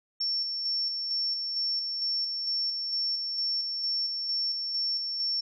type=tone with tremolo; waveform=sine; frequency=5440 Hz; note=F8; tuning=46 cents flat; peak=-26 dBFS; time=0.2-5.41 s; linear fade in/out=10 ms; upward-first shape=square; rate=2.2 Hz; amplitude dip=35%; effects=none